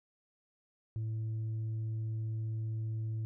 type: tone with tanh clipping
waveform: sine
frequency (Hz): 110.6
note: A2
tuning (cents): +9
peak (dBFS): -34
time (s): 0.96-3.25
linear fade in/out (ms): 0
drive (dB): 2
effects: none